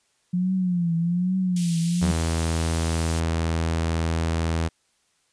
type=tone with vibrato; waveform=sine; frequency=176.7 Hz; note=F3; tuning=21 cents sharp; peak=-20 dBFS; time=0.33-2.12 s; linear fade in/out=10 ms; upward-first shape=triangle; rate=1.2 Hz; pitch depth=120 cents each way
type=high-pass noise; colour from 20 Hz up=white; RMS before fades=-34 dBFS; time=1.56-3.2 s; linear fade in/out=5 ms; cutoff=2700 Hz; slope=24 dB/octave
type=tone; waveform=sawtooth; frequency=82 Hz; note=E2; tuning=9 cents flat; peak=-18 dBFS; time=2.01-4.69 s; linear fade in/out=20 ms
effects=white hiss -67 dBFS RMS until 5.32 s + resampled to 22050 Hz